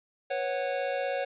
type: chord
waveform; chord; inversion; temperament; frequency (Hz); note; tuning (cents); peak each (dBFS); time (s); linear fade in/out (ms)
square; B suspended second; none; equal with one note detuned; 493.9 / 549.9 / 740; B4 / C#5 / F#5; 0 / -14 / 0; -37 / -31 / -35; 0.3-1.25; 10
effects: resampled to 8000 Hz + 10-bit